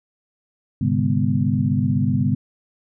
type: tone cluster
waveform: sine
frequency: 104.2 / 131.8 / 148.2 / 203.2 / 246.9 Hz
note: G#2 / C3 / D3 / G#3 / B3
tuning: +6 / +13 / +16 / -38 / 0 cents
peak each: -23 dBFS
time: 0.81-2.35 s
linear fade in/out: 5 ms
effects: none